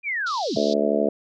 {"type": "linear sweep", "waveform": "sine", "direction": "down", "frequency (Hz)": [2453, 55], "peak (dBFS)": -23, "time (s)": [0.03, 0.58], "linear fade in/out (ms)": 50}
{"type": "band-pass noise", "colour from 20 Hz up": "white", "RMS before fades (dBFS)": -35, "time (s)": [0.26, 0.74], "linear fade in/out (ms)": 10, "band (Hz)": [3500, 5300], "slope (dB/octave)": 48}
{"type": "harmonic tone", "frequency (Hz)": 72.4, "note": "D2", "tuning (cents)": -24, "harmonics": [3, 4, 5, 6, 7, 8, 9], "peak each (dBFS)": [-26, -27, -29, -25, -28, -27, -24], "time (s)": [0.56, 1.09], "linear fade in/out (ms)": 5}
{"effects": []}